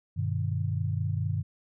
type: chord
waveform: sine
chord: G augmented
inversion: none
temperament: just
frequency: 98 / 122.5 / 153.12 Hz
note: G2 / B2 / D#3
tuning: 0 / -14 / -27 cents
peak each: -29 / -32 / -32 dBFS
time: 0.16-1.43 s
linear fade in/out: 20 ms
effects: none